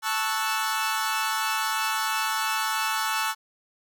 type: chord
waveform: sawtooth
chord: F# minor seventh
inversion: first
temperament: equal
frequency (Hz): 880 / 1108.7 / 1318.5 / 1480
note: A5 / C#6 / E6 / F#6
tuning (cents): 0 / 0 / 0 / 0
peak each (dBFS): -25 / -28 / -26 / -28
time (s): 0.02-3.35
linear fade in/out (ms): 50
effects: none